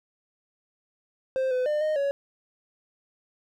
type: tone with pitch steps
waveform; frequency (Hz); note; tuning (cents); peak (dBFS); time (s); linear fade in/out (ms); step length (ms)
triangle; 524 / 506 / 600 / 617 / 560; C5 / B4 / D5 / D#5 / C#5; +2 / +42 / +37 / -15 / +18; -21; 1.36-2.11; 0; 150
effects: none